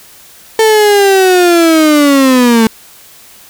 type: linear sweep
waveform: 35% pulse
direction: down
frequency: 446 to 220 Hz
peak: -3 dBFS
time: 0.59-2.67 s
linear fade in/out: 2 ms
effects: white hiss -38 dBFS RMS until 3.49 s